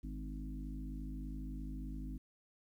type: harmonic tone with a mistuned harmonic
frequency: 51.7 Hz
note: G#1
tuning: 7 cents flat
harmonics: 1 / 3 / 4 / 5 / 6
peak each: -42 / -50 / -53 / -48 / -53 dBFS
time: 0.03-2.18 s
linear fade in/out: 10 ms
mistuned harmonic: 4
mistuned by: +26 cents
effects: 12-bit